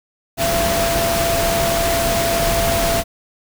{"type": "tone in noise", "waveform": "sine", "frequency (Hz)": 675, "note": "E5", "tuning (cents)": 41, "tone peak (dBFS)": -18, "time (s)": [0.37, 3.04], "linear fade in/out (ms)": 50, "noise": "pink", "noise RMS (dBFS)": -20, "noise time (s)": [0.37, 3.04], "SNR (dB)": -1, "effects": []}